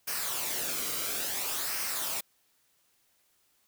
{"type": "noise with flanger", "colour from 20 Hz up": "white", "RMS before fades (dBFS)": -33, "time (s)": [0.07, 2.21], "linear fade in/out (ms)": 10, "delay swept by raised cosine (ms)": [0.27, 1.16], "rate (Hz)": 0.58, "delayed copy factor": -0.55, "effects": ["white hiss -70 dBFS RMS until 3.67 s"]}